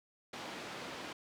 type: band-pass noise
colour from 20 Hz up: pink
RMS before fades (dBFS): -45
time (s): 0.33-1.13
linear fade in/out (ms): 5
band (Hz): 240 to 4400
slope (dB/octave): 12
effects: none